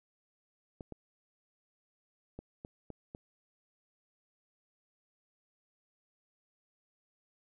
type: clicks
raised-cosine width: 2 ms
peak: -30 dBFS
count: 6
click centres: 0.808 / 0.923 / 2.39 / 2.649 / 2.903 / 3.149 s
effects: none